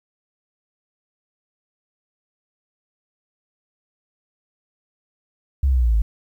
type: linear sweep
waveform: sine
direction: down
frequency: 70.2 to 50.9 Hz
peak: -13 dBFS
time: 5.63-6.02 s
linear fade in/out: 5 ms
effects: tanh soft clip ceiling -10 dBFS + 9-bit